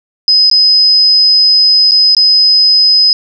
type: tone with dropouts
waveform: sine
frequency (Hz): 5040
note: D#8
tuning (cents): +21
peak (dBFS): -4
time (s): 0.28-3.13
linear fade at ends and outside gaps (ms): 1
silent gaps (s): 0.5-0.513 / 1.911-1.918 / 2.149-2.167
effects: none